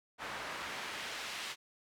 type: noise with band-pass filter sweep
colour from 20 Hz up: pink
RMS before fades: -42 dBFS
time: 0.18-1.56 s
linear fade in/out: 50 ms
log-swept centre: 1200 to 3100 Hz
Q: 0.79
effects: none